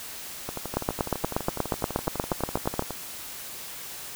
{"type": "two click trains", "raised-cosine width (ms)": 1, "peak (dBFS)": [-9, -17], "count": [18, 30], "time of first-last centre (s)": [[0.77, 2.794], [0.49, 2.907]], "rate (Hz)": [8.4, 12], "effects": ["white hiss -39 dBFS RMS until 4.15 s"]}